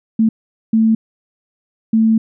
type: tone bursts at uneven times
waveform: sine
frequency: 222.4 Hz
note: A3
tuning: 19 cents sharp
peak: -9 dBFS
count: 3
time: 0.19-0.29 / 0.73-0.95 / 1.93-2.18 s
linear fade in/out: 5 ms
effects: none